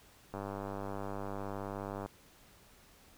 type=click train; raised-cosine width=1 ms; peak=-26 dBFS; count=172; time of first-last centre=0.34-2.06 s; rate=99.4 Hz; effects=pink hiss -61 dBFS RMS until 3.17 s